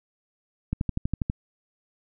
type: click train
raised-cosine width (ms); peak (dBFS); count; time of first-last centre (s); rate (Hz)
5; -13; 8; 0.73-1.299; 12.3
effects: none